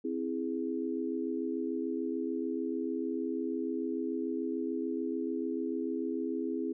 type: chord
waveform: sine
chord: C augmented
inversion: none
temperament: equal with one note detuned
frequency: 261.6 / 328.3 / 415.3 Hz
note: C4 / E4 / G#4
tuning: 0 / -7 / 0 cents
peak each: -35 / -35 / -37 dBFS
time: 0.04-6.73 s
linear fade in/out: 10 ms
effects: none